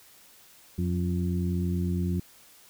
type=harmonic tone with a mistuned harmonic; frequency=89.1 Hz; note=F2; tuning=35 cents sharp; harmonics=1 / 2 / 3 / 4; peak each=-28 / -28 / -38 / -37 dBFS; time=0.78-2.2 s; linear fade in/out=5 ms; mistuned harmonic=4; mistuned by=-38 cents; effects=white hiss -55 dBFS RMS until 2.69 s